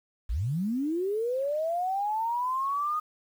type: linear sweep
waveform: sine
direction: up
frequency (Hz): 43.21 to 1244.5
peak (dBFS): -26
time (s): 0.29-3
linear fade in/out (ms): 10
effects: 9-bit